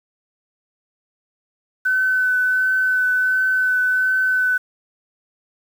sine tone with vibrato, 1512 Hz, F#6, 37 cents sharp, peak -15 dBFS, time 1.85-4.58 s, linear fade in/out 10 ms, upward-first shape triangle, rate 1.4 Hz, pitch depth 13 cents each way, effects 7-bit

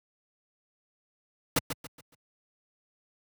pink noise with echo, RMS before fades -23 dBFS, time 1.56-1.59 s, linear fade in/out 5 ms, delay 140 ms, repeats 4, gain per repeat -9 dB, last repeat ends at 2.15 s, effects high-pass 80 Hz 12 dB/octave

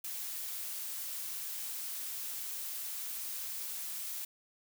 blue noise, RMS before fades -40 dBFS, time 0.04-4.25 s, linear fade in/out 5 ms, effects none

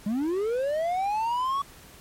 triangle linear sweep, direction up, 196 to 1133 Hz, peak -22 dBFS, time 0.06-1.62 s, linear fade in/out 5 ms, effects pink hiss -50 dBFS RMS until 2 s + MP3 64 kbps

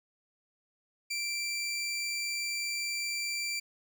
20% pulse tone, 2349 Hz, D7, in tune, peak -27 dBFS, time 1.1-3.6 s, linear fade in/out 10 ms, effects none

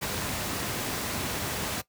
pink noise, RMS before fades -31 dBFS, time 0.01-1.82 s, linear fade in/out 20 ms, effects noise-tail reverb RT60 0.1 s tail -17 dB re dry + high-pass 80 Hz 12 dB/octave

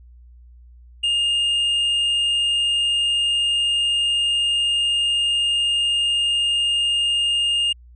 sine tone with tanh clipping, 2828 Hz, F7, 21 cents sharp, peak -18 dBFS, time 1.03-7.73 s, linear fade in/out 10 ms, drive 4 dB, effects added 60 Hz sine -43 dBFS peak until 7.95 s + resampled to 24000 Hz

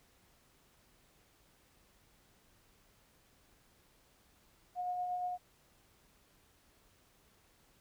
sine tone with tremolo, 721 Hz, F#5, 45 cents flat, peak -33 dBFS, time 4.75-5.38 s, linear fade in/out 50 ms, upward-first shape sine, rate 8.5 Hz, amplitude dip 30%, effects pink hiss -68 dBFS RMS until 7.8 s

